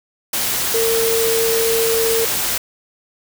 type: tone in noise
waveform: sine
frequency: 454.8 Hz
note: A#4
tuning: 43 cents flat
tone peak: -16 dBFS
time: 0.74-2.25 s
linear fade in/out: 5 ms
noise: white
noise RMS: -20 dBFS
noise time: 0.33-2.58 s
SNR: +1 dB
effects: none